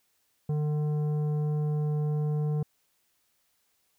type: tone with tanh clipping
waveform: sine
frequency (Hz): 150.1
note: D3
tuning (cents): +38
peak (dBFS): -27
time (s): 0.49-2.63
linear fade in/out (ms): 5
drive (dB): 10
effects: white hiss -72 dBFS RMS until 3.98 s